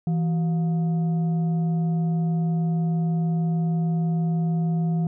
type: tone with frequency modulation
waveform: sine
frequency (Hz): 164.81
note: E3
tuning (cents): 0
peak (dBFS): -20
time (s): 0.07-5.07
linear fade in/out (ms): 2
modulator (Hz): 544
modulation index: 0.25
effects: none